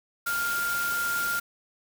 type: tone in noise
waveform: sine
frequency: 1400 Hz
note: F6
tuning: 4 cents sharp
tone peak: -26 dBFS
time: 0.26-1.4 s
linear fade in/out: 10 ms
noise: white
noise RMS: -34 dBFS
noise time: 0.26-1.4 s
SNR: +5 dB
effects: none